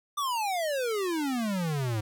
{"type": "exponential sweep", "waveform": "square", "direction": "down", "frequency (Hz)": [1200, 103.83], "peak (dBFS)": -28, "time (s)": [0.17, 2.01], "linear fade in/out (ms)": 10, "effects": []}